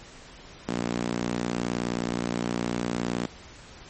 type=tone with high-pass filter; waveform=sawtooth; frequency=59.3 Hz; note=A#1; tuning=30 cents sharp; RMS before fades=-29 dBFS; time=0.68-3.26 s; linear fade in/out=5 ms; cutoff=220 Hz; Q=1.7; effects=pink hiss -47 dBFS RMS until 3.89 s + MP3 32 kbps